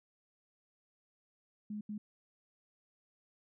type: tone bursts at uneven times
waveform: sine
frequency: 210 Hz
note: G#3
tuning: 19 cents sharp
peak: -38 dBFS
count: 2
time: 1.7-1.81 / 1.89-1.98 s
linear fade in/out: 5 ms
effects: none